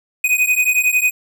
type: beating tone pair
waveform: square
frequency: 2489 / 2500 Hz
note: D#7 / D#7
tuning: 0 / +8 cents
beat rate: 11 Hz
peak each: -17 dBFS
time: 0.24-1.11 s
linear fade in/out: 5 ms
effects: none